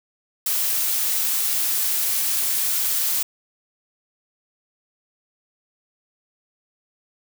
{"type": "noise", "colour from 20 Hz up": "blue", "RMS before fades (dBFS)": -22, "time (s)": [0.46, 3.23], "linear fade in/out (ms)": 5, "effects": []}